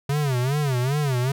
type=tone with vibrato; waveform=square; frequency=135.7 Hz; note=C#3; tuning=36 cents flat; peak=-21 dBFS; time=0.09-1.32 s; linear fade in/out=5 ms; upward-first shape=sine; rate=2.5 Hz; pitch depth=180 cents each way; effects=none